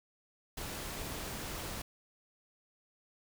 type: noise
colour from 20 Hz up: pink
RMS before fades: -41 dBFS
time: 0.57-1.82 s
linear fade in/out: 5 ms
effects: none